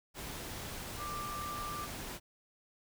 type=tone in noise; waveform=sine; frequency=1182 Hz; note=D6; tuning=11 cents sharp; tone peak=-39 dBFS; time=0.97-1.88 s; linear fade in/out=50 ms; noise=pink; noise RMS=-43 dBFS; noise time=0.14-2.2 s; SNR=+1 dB; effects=none